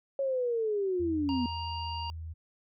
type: linear sweep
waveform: sine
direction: down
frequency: 554.4 to 237.3 Hz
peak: -27 dBFS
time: 0.19-1.46 s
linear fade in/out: 2 ms
type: tone with pitch glide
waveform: sine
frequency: 84.2 to 80.72 Hz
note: E2 to E2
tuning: +37 to -36 cents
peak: -37 dBFS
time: 0.99-2.34 s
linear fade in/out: 20 ms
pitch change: -73 cents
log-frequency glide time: 1.63-2.19 s
type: harmonic tone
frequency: 937 Hz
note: A#5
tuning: 9 cents sharp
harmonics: 1 / 3 / 5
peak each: -36 / -41 / -43 dBFS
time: 1.29-2.1 s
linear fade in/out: 0 ms
effects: none